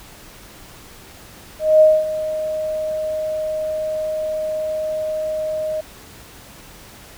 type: tone with ADSR envelope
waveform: sine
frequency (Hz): 622.3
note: D#5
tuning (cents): 0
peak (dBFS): -6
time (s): 1.59-5.81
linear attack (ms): 220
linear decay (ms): 230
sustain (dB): -14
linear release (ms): 8
effects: pink hiss -42 dBFS RMS until 7.17 s